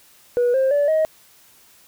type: tone with pitch steps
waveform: sine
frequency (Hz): 485.7 / 529.7 / 577.6 / 629.9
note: B4 / C5 / D5 / D#5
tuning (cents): -29 / +21 / -29 / +21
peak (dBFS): -13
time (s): 0.37-1.05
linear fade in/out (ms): 0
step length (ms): 170
effects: tanh soft clip ceiling -13 dBFS + white hiss -52 dBFS RMS until 1.87 s